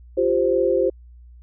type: chord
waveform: sine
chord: F suspended second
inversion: none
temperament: equal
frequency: 349.2 / 392 / 523.3 Hz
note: F4 / G4 / C5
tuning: 0 / 0 / 0 cents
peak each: -22 / -21 / -19 dBFS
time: 0.17-0.9 s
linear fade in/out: 10 ms
effects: added 60 Hz sine -42 dBFS peak until 1.42 s